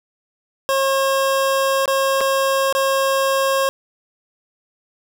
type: tone with dropouts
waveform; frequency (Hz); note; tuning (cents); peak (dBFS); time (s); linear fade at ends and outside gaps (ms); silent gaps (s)
25% pulse; 540; C#5; -45; -12; 0.69-3.69; 0; 1.857-1.878 / 2.207-2.212 / 2.726-2.75
effects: none